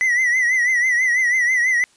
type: tone with vibrato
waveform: triangle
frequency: 1982 Hz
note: B6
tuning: 6 cents sharp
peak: -13 dBFS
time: 0.01-1.84 s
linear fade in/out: 0 ms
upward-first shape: triangle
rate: 6.1 Hz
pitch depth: 100 cents each way
effects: white hiss -56 dBFS RMS until 1.96 s + resampled to 22050 Hz